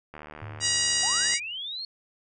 click train, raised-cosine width 0.5 ms, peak -26 dBFS, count 92, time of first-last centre 0.14-1.337 s, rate 76 Hz
triangle tone with exponential decay, 104.1 Hz, G#2, 5 cents sharp, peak -33 dBFS, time 0.42-1.71 s, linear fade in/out 0 ms, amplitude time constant 280 ms
harmonic tone, 957 Hz, A#5, 45 cents sharp, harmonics 2 / 3 / 4 / 5 / 6 / 7 / 8 / 9, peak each -32 / -31 / -33 / -28 / -30 / -31 / -33 / -33 dBFS, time 0.6-1.4 s, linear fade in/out 50 ms
sine linear sweep, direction up, 707 to 4373 Hz, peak -32 dBFS, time 1.03-1.85 s, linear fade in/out 2 ms
effects none

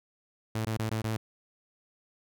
sawtooth tone with dropouts, 110.4 Hz, A2, 6 cents sharp, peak -25 dBFS, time 0.55-1.17 s, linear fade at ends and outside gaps 5 ms, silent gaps 0.651-0.668 / 0.772-0.793 / 0.894-0.912 / 1.019-1.041 s, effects none

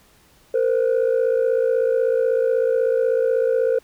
sine tone pair together, 459 / 515.2 Hz, A#4 / C5, -27 / -27 cents, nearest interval major second, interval 200 cents, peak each -17 dBFS, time 0.54-3.79 s, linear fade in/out 5 ms, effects tanh soft clip ceiling -13 dBFS + pink hiss -55 dBFS RMS until 3.83 s

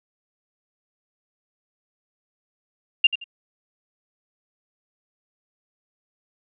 sine tone with echo, 2794 Hz, F7, in tune, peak -10 dBFS, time 3.04-3.07 s, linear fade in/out 5 ms, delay 86 ms, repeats 2, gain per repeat -12 dB, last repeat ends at 3.242 s, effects none

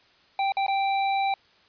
square tone with dropouts, 784 Hz, G5, in tune, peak -23 dBFS, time 0.39-1.34 s, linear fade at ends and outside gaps 2 ms, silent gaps 0.521-0.569 / 0.665-0.681 s, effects white hiss -59 dBFS RMS until 1.68 s + resampled to 11025 Hz

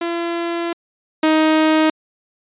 sawtooth tone pair in turn, 339.9 / 313.4 Hz, F4 / D#4, -47 / +13 cents, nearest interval minor second, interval 140 cents, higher first, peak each -16 / -8 dBFS, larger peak second, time 0.01-0.73 / 1.23-1.9 s, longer first, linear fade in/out 5 ms, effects resampled to 8000 Hz

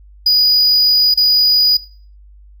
triangle tone with dropouts, 4927 Hz, D#8, 18 cents flat, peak -7 dBFS, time 0.26-1.77 s, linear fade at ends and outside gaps 5 ms, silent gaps 1.141-1.173 s, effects noise-tail reverb RT60 0.4 s tail -18 dB re dry + added 50 Hz sine -39 dBFS peak until 2.6 s

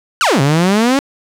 sawtooth exponential two-way sweep, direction down then up, 1577 to 132.5 to 284.6 Hz, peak -6 dBFS, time 0.21-0.99 s, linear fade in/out 0 ms, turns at 0.41 s, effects low-pass 9000 Hz 12 dB/octave + 7-bit

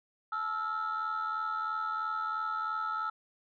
sine tone cluster, 866 / 1311 / 1394 Hz, A5 / E6 / F6, -28 / -10 / -4 cents, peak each -39 / -31 / -37 dBFS, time 0.32-3.1 s, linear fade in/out 5 ms, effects tanh soft clip ceiling -27 dBFS

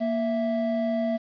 triangle tone pair together, 233.8 / 659.3 Hz, A#3 / E5, +5 / 0 cents, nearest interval octave + tritone, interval 1795 cents, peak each -24 dBFS, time 0-1.18 s, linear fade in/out 20 ms, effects resampled to 11025 Hz + 9-bit

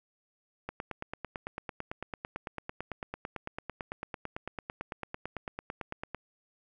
click train, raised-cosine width 0.5 ms, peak -21 dBFS, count 50, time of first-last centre 0.69-6.147 s, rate 8.98 Hz, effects none

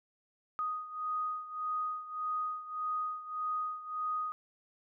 sine beating tone pair, 1244.5 / 1246.2 Hz, D#6 / D#6, 0 / +2 cents, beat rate 1.7 Hz, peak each -35 / -39 dBFS, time 0.59-4.32 s, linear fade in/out 0 ms, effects none

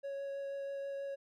triangle tone with vibrato, 554.4 Hz, C#5, in tune, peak -36 dBFS, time 0.03-1.16 s, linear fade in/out 20 ms, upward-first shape triangle, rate 6.2 Hz, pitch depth 9 cents each way, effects none

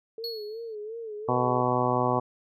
sine tone with vibrato, 440 Hz, A4, in tune, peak -34 dBFS, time 0.18-1.61 s, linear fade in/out 2 ms, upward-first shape sine, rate 2.8 Hz, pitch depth 96 cents each way
triangle tone with exponential decay, 4351 Hz, C#8, 33 cents flat, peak -29 dBFS, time 0.24-0.75 s, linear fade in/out 1 ms, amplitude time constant 110 ms
harmonic tone, 124.5 Hz, B2, 14 cents sharp, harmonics 1 / 2 / 3 / 4 / 5 / 6 / 7 / 8 / 9, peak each -31 / -31 / -31 / -31 / -31 / -31 / -31 / -31 / -31 dBFS, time 1.28-2.2 s, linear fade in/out 10 ms
effects none

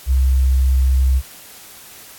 sine tone, 65.41 Hz, C2, in tune, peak -11 dBFS, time 0.06-1.22 s, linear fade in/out 50 ms, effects white hiss -40 dBFS RMS until 2.18 s + AAC 64 kbps

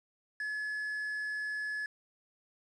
triangle tone, 1707 Hz, G#6, 47 cents sharp, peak -32 dBFS, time 0.4-1.86 s, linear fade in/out 2 ms, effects resampled to 24000 Hz + 10-bit

